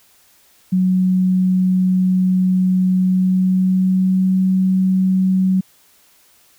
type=tone with pitch glide; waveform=sine; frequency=185 to 187.69 Hz; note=F#3 to F#3; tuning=0 to +25 cents; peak=-12 dBFS; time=0.72-5.61 s; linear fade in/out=10 ms; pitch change=+25 cents; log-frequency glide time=2.97-4.41 s; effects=white hiss -53 dBFS RMS until 6.58 s

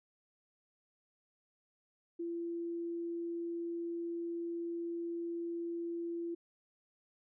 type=tone; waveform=sine; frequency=339.5 Hz; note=F4; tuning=49 cents flat; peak=-36 dBFS; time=2.19-6.35 s; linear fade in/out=10 ms; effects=none

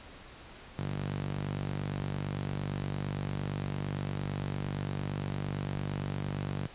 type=tone with high-pass filter; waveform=sawtooth; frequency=48.77 Hz; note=G1; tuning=8 cents flat; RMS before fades=-35 dBFS; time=0.78-6.67 s; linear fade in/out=0 ms; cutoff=130 Hz; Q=2.5; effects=pink hiss -50 dBFS RMS until 6.74 s + resampled to 8000 Hz

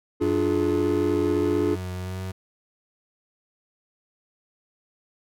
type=chord; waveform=triangle; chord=D diminished; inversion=none; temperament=equal with one note detuned; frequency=293.7 / 349.2 / 423.8 Hz; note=D4 / F4 / Ab4; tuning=0 / 0 / +35 cents; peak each=-23 dBFS; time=0.2-1.76 s; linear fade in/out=20 ms
type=tone with vibrato; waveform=35% pulse; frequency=92.5 Hz; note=F#2; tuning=in tune; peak=-28 dBFS; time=0.21-2.32 s; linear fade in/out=10 ms; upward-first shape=sine; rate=1.6 Hz; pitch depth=25 cents each way
effects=none

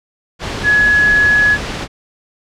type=tone in noise; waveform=sine; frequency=1690 Hz; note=G#6; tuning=30 cents sharp; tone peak=-8 dBFS; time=0.63-1.58 s; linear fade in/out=50 ms; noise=pink; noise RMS=-22 dBFS; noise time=0.39-1.88 s; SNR=+11 dB; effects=low-pass 5000 Hz 12 dB/octave

